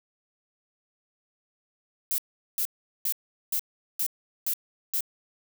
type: noise bursts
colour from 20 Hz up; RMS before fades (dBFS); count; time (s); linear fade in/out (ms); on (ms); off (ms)
violet; -27; 7; 2.11-5.007; 0; 71; 400
effects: none